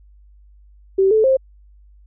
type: tone with pitch steps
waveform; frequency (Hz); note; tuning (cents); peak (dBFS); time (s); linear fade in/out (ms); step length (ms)
sine; 385.5 / 436.1 / 529; G4 / A4 / C5; -29 / -15 / +19; -11; 0.98-1.37; 10; 130
effects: added 50 Hz sine -45 dBFS peak until 2.06 s